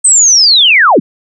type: linear sweep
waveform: sine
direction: down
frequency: 8372 to 141.4 Hz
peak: -3 dBFS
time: 0.04-1 s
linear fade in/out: 10 ms
effects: none